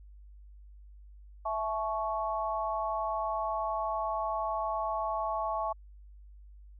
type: chord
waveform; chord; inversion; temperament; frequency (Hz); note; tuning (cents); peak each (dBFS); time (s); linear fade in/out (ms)
sine; A major; second; equal with one note detuned; 659.3 / 861.4 / 1108.7; E5 / A5 / C#6; 0 / -37 / 0; -34; 1.45-5.73; 10
effects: added 50 Hz sine -49 dBFS peak until 6.79 s

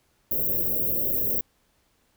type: band-stop noise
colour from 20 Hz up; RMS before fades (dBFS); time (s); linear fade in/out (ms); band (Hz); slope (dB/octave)
white; -25; 0.31-1.41; 5; 620 to 13000; 96
effects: pink hiss -67 dBFS RMS until 2.16 s

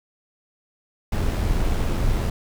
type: noise with amplitude modulation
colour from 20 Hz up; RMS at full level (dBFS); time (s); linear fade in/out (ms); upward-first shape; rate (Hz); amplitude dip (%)
brown; -20; 1.12-2.3; 5; sine; 85.1; 30
effects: none

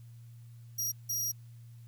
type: tone bursts at uneven times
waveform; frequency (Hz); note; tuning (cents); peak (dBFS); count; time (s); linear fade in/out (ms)
25% pulse; 5710; F8; +37; -26; 2; 0.78-0.92 / 1.09-1.32; 10
effects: added 117 Hz sine -48 dBFS peak until 1.87 s + white hiss -69 dBFS RMS until 1.87 s

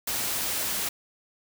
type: noise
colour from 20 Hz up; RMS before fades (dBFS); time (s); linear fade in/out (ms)
white; -29; 0.07-0.89; 5
effects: none

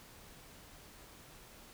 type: silence
effects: pink hiss -56 dBFS RMS until 1.73 s

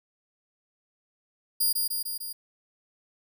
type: tone with echo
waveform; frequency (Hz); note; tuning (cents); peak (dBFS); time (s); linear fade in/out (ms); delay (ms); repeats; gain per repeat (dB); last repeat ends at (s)
5% pulse; 4830; D8; +48; -15; 1.6-1.73; 10; 150; 4; -3; 2.33
effects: none

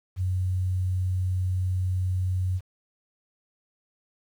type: tone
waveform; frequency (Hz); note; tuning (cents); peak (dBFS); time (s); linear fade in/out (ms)
sine; 92.3; F#2; -4; -23; 0.16-2.61; 50
effects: 9-bit

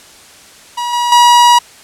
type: tone with level steps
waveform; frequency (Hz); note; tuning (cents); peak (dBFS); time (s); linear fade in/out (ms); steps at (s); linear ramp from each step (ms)
45% pulse; 963; B5; -44; -16 / -12 / -4; 0.77-1.59; 10; 0.93 / 1.12; 2
effects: white hiss -39 dBFS RMS until 1.83 s + low-pass 9000 Hz 12 dB/octave

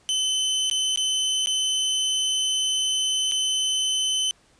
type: tone with dropouts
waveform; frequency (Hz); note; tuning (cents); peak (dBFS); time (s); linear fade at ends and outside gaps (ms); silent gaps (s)
sawtooth; 3046; F#7; +50; -18; 0.09-4.31; 0; 0.699-0.712 / 0.96-0.974 / 1.46-1.471 / 3.314-3.32
effects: pink hiss -59 dBFS RMS until 4.59 s + resampled to 22050 Hz

